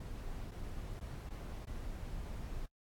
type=noise with dropouts; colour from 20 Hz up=brown; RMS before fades=-43 dBFS; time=0-2.66 s; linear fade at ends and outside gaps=5 ms; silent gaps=0.51-0.516 / 0.995-1.009 / 1.292-1.305 / 1.654-1.669 s; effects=noise-tail reverb RT60 0.1 s tail -22 dB re dry + AAC 64 kbps